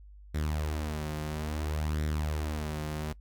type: tone with flanger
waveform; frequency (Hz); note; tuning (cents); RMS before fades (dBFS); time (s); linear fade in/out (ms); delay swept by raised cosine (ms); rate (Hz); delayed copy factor
sawtooth; 76.3; D#2; -33; -33; 0.34-3.13; 10; 0.53 to 5.73; 0.59; +0.55
effects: noise-tail reverb RT60 0.1 s tail -20 dB re dry + added 50 Hz sine -48 dBFS peak until 3.2 s